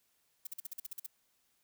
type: noise bursts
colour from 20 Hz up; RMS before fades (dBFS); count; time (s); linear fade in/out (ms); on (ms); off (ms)
violet; -41; 10; 0.45-1.064; 5; 20; 46
effects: white hiss -75 dBFS RMS until 1.63 s